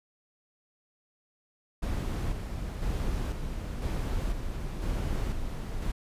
brown noise with tremolo, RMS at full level -30 dBFS, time 1.82-5.92 s, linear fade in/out 10 ms, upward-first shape square, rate 1 Hz, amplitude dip 40%, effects resampled to 32000 Hz

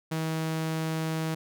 sawtooth tone, 160 Hz, D#3, 49 cents sharp, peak -24 dBFS, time 0.11-1.35 s, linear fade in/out 10 ms, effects none

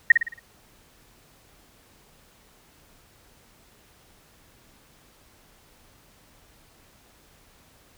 sine tone with echo, 1868 Hz, A#6, 3 cents sharp, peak -7 dBFS, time 0.1-0.12 s, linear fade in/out 5 ms, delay 55 ms, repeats 5, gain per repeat -7 dB, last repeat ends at 0.395 s, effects pink hiss -57 dBFS RMS until 7.97 s

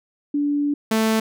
sine / sawtooth tone pair in turn, 289.6 / 220.9 Hz, D4 / A3, -24 / +7 cents, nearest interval perfect fourth, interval 469 cents, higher first, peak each -18 / -13 dBFS, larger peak second, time 0.34-0.74 / 0.91-1.2 s, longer first, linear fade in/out 5 ms, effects none

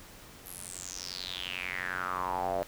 square tone with band-pass filter sweep, 45.63 Hz, F#1, 23 cents flat, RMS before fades -36 dBFS, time 0.46-2.63 s, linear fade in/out 0 ms, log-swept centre 12000 to 600 Hz, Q 6.2, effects pink hiss -51 dBFS RMS until 2.67 s

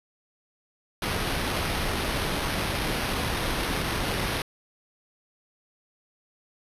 pink noise with sample-and-hold, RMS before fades -28 dBFS, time 1.02-4.42 s, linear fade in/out 2 ms, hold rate 7350 Hz, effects resampled to 32000 Hz

